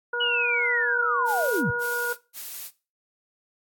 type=harmonic tone; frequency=480.1 Hz; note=B4; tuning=49 cents flat; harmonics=1 / 2 / 3; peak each=-31 / -34 / -26 dBFS; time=0.13-2.13 s; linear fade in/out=5 ms
type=linear sweep; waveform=sine; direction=down; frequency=2960 to 95.6 Hz; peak=-23 dBFS; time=0.2-1.71 s; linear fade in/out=10 ms
type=noise bursts; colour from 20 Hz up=blue; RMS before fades=-36 dBFS; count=3; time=1.25-2.71 s; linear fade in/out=50 ms; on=380 ms; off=160 ms
effects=noise-tail reverb RT60 0.3 s tail -18 dB re dry + AAC 64 kbps